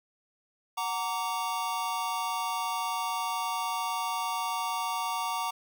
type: chord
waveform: square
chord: Gb augmented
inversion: none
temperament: just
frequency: 740 / 925 / 1156.2 Hz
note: Gb5 / Bb5 / D6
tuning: 0 / -14 / -27 cents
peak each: -37 / -33 / -35 dBFS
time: 0.77-5.51 s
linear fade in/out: 10 ms
effects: none